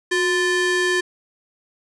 square ring-modulated tone, 697 Hz, F5, 4 cents flat, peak -15 dBFS, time 0.11-1.01 s, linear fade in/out 10 ms, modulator 1060 Hz, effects resampled to 22050 Hz + 9-bit

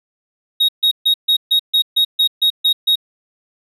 triangle tone bursts, 3769 Hz, A#7, 18 cents sharp, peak -9 dBFS, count 11, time 0.6-2.957 s, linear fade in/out 10 ms, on 87 ms, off 140 ms, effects none

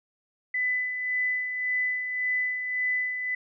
sine tone with tremolo, 2001 Hz, B6, 22 cents sharp, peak -23 dBFS, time 0.54-3.35 s, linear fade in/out 5 ms, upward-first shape sine, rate 1.8 Hz, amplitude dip 50%, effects none

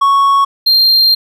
triangle tone pair in turn, 1108.7 / 4186 Hz, C#6 / C8, 0 / 0 cents, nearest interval octave + major seventh, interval 2300 cents, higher second, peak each -5 dBFS, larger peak neither, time 0.01-0.45 / 0.66-1.15 s, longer second, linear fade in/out 10 ms, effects none

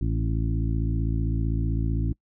harmonic tone with a mistuned harmonic, 55.6 Hz, A1, 19 cents sharp, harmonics 1 / 2 / 3 / 4 / 5 / 6, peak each -25 / -27 / -33 / -38 / -34 / -38 dBFS, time 0.01-2.13 s, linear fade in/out 5 ms, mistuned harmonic 5, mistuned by -17 cents, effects noise-tail reverb RT60 0.1 s tail -25 dB re dry

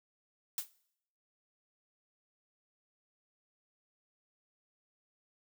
blue noise with exponential decay, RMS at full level -31 dBFS, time 0.58-0.7 s, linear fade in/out 1 ms, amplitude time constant 24 ms, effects noise-tail reverb RT60 0.7 s tail -21 dB re dry

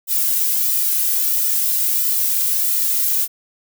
violet noise with flanger, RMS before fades -18 dBFS, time 0.07-3.28 s, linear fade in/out 50 ms, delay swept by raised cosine 1.8 to 2.33 ms, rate 1.5 Hz, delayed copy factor -0.95, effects none

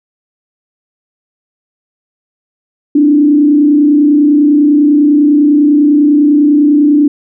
sine tone with frequency modulation, 293.7 Hz, D4, in tune, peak -4 dBFS, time 2.95-7.08 s, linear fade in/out 5 ms, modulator 30 Hz, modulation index 0.6, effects none

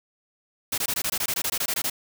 white noise bursts, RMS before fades -26 dBFS, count 15, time 0.72-1.899 s, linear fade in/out 5 ms, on 59 ms, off 21 ms, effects none

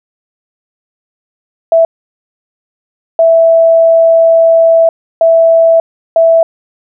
sine tone bursts at uneven times, 659 Hz, E5, 1 cent flat, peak -3 dBFS, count 4, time 1.72-1.85 / 3.19-4.89 / 5.21-5.8 / 6.16-6.43 s, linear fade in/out 2 ms, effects none

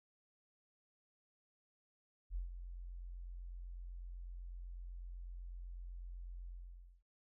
sine tone with ADSR envelope, 44 Hz, F1, 14 cents sharp, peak -36 dBFS, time 2.3-7.03 s, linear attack 56 ms, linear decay 130 ms, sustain -9 dB, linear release 550 ms, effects none

